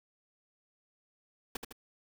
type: noise with echo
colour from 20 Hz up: pink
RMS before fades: -37 dBFS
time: 1.55-1.57 s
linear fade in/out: 5 ms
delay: 78 ms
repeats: 2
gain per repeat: -5 dB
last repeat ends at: 1.726 s
effects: none